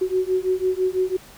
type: beating tone pair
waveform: sine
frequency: 368.8 / 374.8 Hz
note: F#4 / F#4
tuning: -6 / +22 cents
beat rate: 6 Hz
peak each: -22 dBFS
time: 0.01-1.17 s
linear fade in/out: 10 ms
effects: pink hiss -46 dBFS RMS until 1.37 s